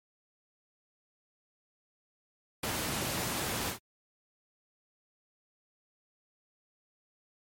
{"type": "noise with ADSR envelope", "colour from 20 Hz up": "pink", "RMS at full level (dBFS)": -31, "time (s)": [2.63, 3.79], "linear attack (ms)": 6, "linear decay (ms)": 9, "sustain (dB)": -2, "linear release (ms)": 110, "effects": ["high-pass 80 Hz 12 dB/octave", "MP3 64 kbps"]}